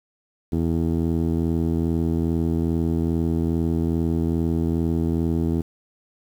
15% pulse tone with low-pass filter, 82.41 Hz, E2, in tune, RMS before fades -22 dBFS, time 0.52-5.62 s, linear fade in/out 10 ms, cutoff 390 Hz, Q 1.4, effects 8-bit

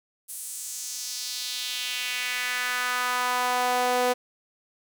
sawtooth tone with high-pass filter sweep, 248.6 Hz, B3, 12 cents sharp, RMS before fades -28 dBFS, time 0.28-4.14 s, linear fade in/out 20 ms, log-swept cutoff 10000 to 530 Hz, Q 2.1, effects none

